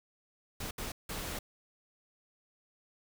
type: noise bursts at uneven times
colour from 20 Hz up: pink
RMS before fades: -39 dBFS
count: 3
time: 0.6-0.71 / 0.78-0.92 / 1.09-1.39 s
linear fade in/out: 5 ms
effects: none